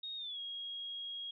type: tone with pitch glide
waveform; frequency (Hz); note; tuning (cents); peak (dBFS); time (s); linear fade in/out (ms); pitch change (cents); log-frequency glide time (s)
sine; 3729 to 3284; A#7 to G#7; 0 to -20; -40; 0.03-1.31; 5; -220; 0.17-0.39
effects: none